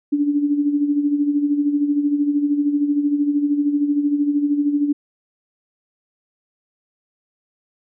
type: tone with tremolo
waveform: sine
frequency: 290 Hz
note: D4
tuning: 22 cents flat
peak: -13 dBFS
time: 0.12-4.93 s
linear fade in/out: 10 ms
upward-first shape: sine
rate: 13 Hz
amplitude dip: 60%
effects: none